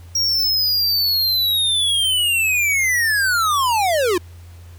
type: linear sweep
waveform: square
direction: down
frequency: 5640 to 329.6 Hz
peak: -16 dBFS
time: 0.15-4.18 s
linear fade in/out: 5 ms
effects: added 86 Hz sine -37 dBFS peak until 4.78 s + pink hiss -51 dBFS RMS until 4.78 s